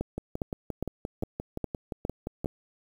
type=two click trains; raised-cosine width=2 ms; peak=-16 / -19 dBFS; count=7 / 14; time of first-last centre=0.01-2.459 / 0.18-2.445 s; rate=2.45 / 5.74 Hz; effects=8-bit